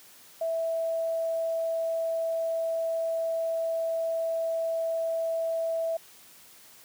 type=tone; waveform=sine; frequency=657 Hz; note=E5; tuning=6 cents flat; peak=-26 dBFS; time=0.41-5.97 s; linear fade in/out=5 ms; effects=white hiss -53 dBFS RMS until 6.84 s + high-pass 100 Hz 12 dB/octave